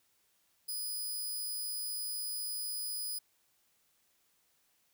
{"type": "tone", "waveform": "5% pulse", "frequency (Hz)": 4978, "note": "D#8", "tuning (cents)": 0, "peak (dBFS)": -29, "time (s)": [0.68, 3.19], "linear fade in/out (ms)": 10, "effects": ["white hiss -73 dBFS RMS until 4.93 s"]}